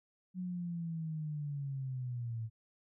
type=linear sweep; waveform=sine; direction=down; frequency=184.5 to 110.1 Hz; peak=-36 dBFS; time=0.34-2.5 s; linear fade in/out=50 ms; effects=none